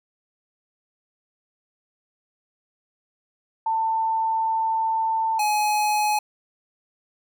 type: tone pair in turn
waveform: sine / square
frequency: 893 / 842.9 Hz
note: A5 / G#5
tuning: +25 / +25 cents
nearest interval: minor second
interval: 100 cents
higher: first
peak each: -20 / -20 dBFS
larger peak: neither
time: 3.66-5.39 / 5.39-6.19 s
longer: first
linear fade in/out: 5 ms
effects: none